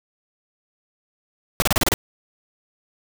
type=noise bursts; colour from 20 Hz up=pink; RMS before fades=-18 dBFS; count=7; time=1.6-1.939 s; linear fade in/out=0 ms; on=21 ms; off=32 ms; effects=none